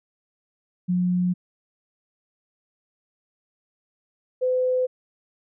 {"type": "tone pair in turn", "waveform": "sine", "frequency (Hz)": [179.6, 508], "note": ["F3", "B4"], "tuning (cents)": [49, 49], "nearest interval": "octave + tritone", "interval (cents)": 1800, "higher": "second", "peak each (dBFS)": -19, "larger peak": "neither", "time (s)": [[0.88, 1.34], [4.41, 4.87]], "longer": "neither", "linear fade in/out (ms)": 20, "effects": []}